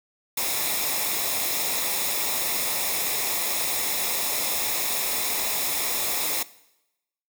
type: noise with comb filter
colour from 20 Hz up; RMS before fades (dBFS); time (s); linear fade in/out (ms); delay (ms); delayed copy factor
white; -26; 0.37-6.43; 5; 0.66; -0.6
effects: noise-tail reverb RT60 0.9 s tail -19 dB re dry